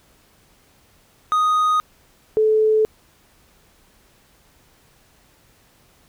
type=tone pair in turn; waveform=triangle / sine; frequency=1244.5 / 434.2 Hz; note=D#6 / A4; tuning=0 / -23 cents; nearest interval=octave + tritone; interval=1823 cents; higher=first; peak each=-13 dBFS; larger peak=neither; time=1.32-1.8 / 2.37-2.85 s; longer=neither; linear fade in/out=0 ms; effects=pink hiss -56 dBFS RMS until 6.08 s